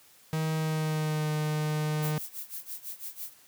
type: tone with pitch glide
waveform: 45% pulse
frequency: 158 to 152.79 Hz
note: D#3 to D#3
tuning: +27 to -31 cents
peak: -27 dBFS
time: 0.33-2.18 s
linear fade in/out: 0 ms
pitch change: -58 cents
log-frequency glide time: 0.56-1.3 s
type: noise with tremolo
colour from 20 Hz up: violet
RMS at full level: -37 dBFS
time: 2.02-3.34 s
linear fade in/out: 10 ms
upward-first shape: sine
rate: 6 Hz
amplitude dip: 90%
effects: white hiss -58 dBFS RMS until 3.47 s + high-pass 60 Hz 12 dB/octave